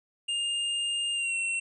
square tone with pitch glide, 2816 to 2717 Hz, F7 to F7, +14 to -48 cents, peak -28 dBFS, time 0.28-1.6 s, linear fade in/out 10 ms, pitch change -62 cents, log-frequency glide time 1.13-1.35 s, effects resampled to 24000 Hz

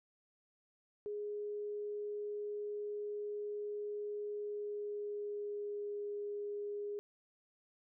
sine tone with pitch glide, 415.3 to 411.2 Hz, G#4 to G#4, 0 to -17 cents, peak -38 dBFS, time 1.06-6.99 s, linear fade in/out 0 ms, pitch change -17 cents, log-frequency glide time 4.35-6 s, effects none

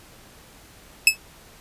sawtooth tone with exponential decay, 2600 Hz, E7, 24 cents flat, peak -4 dBFS, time 1.07-1.17 s, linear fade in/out 2 ms, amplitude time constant 20 ms, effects pink hiss -49 dBFS RMS until 1.6 s + resampled to 32000 Hz

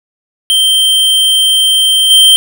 square tone with level steps, 3136 Hz, G7, in tune, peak -7 / -3 dBFS, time 0.5-2.36 s, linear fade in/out 0 ms, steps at 2.1 s, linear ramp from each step 10 ms, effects none

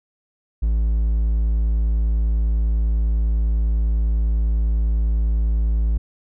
triangle tone, 55 Hz, A1, in tune, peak -14 dBFS, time 0.62-5.98 s, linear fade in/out 10 ms, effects none

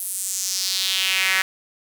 sawtooth tone with high-pass filter sweep, 189.2 Hz, F#3, 39 cents sharp, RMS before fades -23 dBFS, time 0-1.42 s, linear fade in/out 2 ms, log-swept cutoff 11000 to 1800 Hz, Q 2.7, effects none

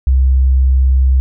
sine tone, 65.41 Hz, C2, in tune, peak -7 dBFS, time 0.07-1.2 s, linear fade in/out 0 ms, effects none

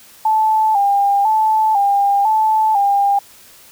sine tone with vibrato, 836 Hz, G#5, 11 cents sharp, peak -11 dBFS, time 0.25-3.19 s, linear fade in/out 5 ms, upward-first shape square, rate 1 Hz, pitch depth 73 cents each way, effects white hiss -44 dBFS RMS until 3.71 s

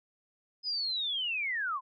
sine linear sweep, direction down, 5070 to 986 Hz, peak -30 dBFS, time 0.63-1.81 s, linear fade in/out 50 ms, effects none

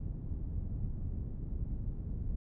pink low-pass noise, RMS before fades -37 dBFS, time 0-2.36 s, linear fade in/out 10 ms, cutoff 140 Hz, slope 12 dB/octave, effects none

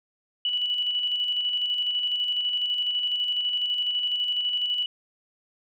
sine tone with tremolo, 2953 Hz, F#7, 4 cents flat, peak -22 dBFS, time 0.45-4.86 s, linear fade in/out 2 ms, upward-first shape square, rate 12 Hz, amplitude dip 35%, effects none

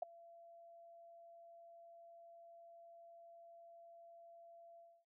sine tone with ADSR envelope, 678 Hz, E5, 49 cents sharp, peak -33 dBFS, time 0.02-5.05 s, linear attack 6 ms, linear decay 9 ms, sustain -24 dB, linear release 270 ms, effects none

